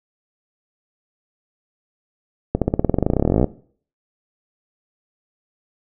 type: accelerating click train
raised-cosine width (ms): 2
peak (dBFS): -3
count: 27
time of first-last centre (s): 2.55-3.443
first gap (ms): 67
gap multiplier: 0.94
effects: noise-tail reverb RT60 0.5 s tail -19 dB re dry